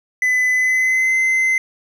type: tone with pitch glide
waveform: triangle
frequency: 2008 to 2060 Hz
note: B6 to C7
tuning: +28 to -28 cents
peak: -12 dBFS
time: 0.22-1.58 s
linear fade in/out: 2 ms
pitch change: +44 cents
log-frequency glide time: 0.52-1.16 s
effects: none

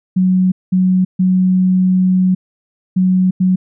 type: tone bursts at uneven times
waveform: sine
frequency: 185 Hz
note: F#3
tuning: in tune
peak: -9 dBFS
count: 5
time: 0.16-0.52 / 0.72-1.05 / 1.19-2.35 / 2.96-3.31 / 3.4-3.56 s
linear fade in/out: 10 ms
effects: none

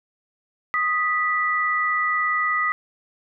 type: tone pair together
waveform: sine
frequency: 1246.5 / 1965 Hz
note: D#6 / B6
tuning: +3 / -9 cents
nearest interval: minor sixth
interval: 788 cents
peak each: -22 dBFS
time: 0.74-2.72 s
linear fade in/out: 0 ms
effects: none

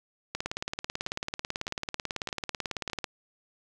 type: two click trains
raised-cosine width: 0.2 ms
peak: -14 / -21 dBFS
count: 50 / 5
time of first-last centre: 0.35-3.042 / 0.46-2.899 s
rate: 18.2 / 1.64 Hz
effects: none

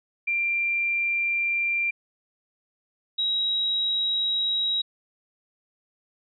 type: tone pair in turn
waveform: sine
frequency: 2373 / 3837 Hz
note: D7 / A#7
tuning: +17 / +49 cents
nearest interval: minor sixth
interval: 832 cents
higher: second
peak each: -22 dBFS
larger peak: neither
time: 0.27-1.91 / 3.18-4.82 s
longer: neither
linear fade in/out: 10 ms
effects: none

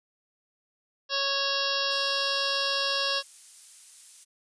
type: harmonic tone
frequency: 553 Hz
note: C#5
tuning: 4 cents flat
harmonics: 1 / 2 / 3 / 5 / 6 / 7 / 8 / 9 / 10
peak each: -34 / -34 / -34 / -34 / -34 / -34 / -34 / -34 / -34 dBFS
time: 1.09-3.23 s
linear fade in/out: 50 ms
type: noise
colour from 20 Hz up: violet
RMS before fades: -43 dBFS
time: 1.9-4.25 s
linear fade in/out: 20 ms
effects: resampled to 22050 Hz

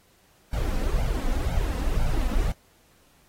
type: noise with flanger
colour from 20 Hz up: brown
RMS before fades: -24 dBFS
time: 0.53-2.52 s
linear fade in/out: 2 ms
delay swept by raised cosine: 1.3 to 4 ms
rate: 2 Hz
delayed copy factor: +0.85
effects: pink hiss -61 dBFS RMS until 3.28 s + AAC 48 kbps

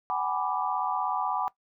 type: chord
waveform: sine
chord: G# half-diminished seventh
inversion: third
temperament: equal with one note detuned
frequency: 754.2 / 830.6 / 987.8 / 1174.7 Hz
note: F#5 / G#5 / B5 / D6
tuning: +33 / 0 / 0 / 0 cents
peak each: -32 dBFS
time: 0.1-1.48 s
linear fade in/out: 0 ms
effects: noise-tail reverb RT60 0.1 s tail -18 dB re dry

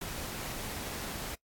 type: noise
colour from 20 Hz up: pink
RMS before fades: -39 dBFS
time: 0.01-1.35 s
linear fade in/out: 5 ms
effects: noise-tail reverb RT60 0.1 s tail -22 dB re dry + AAC 64 kbps

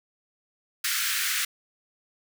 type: high-pass noise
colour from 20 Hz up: pink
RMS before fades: -27 dBFS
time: 0.84-1.45 s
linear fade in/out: 5 ms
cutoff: 1400 Hz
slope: 48 dB/octave
effects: none

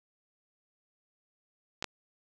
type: clicks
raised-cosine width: 0.2 ms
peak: -16 dBFS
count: 2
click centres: 1.825 / 1.843 s
effects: none

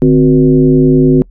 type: tone with frequency modulation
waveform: sine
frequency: 260 Hz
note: C4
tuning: 11 cents flat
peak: -4 dBFS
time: 0.02-1.22 s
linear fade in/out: 0 ms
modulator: 110 Hz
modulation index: 1.2
effects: noise-tail reverb RT60 0.1 s tail -26 dB re dry + added 40 Hz sine -36 dBFS peak until 1.3 s

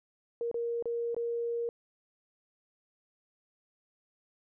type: tone with dropouts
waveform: sine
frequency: 469.3 Hz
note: A#4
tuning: 12 cents sharp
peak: -30 dBFS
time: 0.41-1.69 s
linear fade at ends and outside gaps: 1 ms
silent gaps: 0.514-0.543 / 0.825-0.856 / 1.146-1.165 s
effects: none

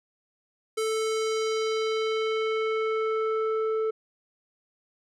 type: tone with low-pass filter sweep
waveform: square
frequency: 440 Hz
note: A4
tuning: in tune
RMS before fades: -27 dBFS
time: 0.77-3.91 s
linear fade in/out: 10 ms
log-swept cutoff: 10000 to 920 Hz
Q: 1.4
effects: none

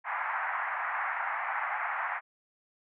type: band-pass noise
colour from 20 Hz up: pink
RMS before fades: -33 dBFS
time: 0.04-2.21 s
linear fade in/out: 50 ms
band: 760 to 2100 Hz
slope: 48 dB/octave
effects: none

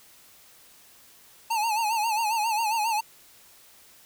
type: tone with vibrato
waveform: square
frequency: 880 Hz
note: A5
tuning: in tune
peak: -24 dBFS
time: 1.5-3.01 s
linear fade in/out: 10 ms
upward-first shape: sine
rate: 7.4 Hz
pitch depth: 96 cents each way
effects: white hiss -54 dBFS RMS until 4.05 s

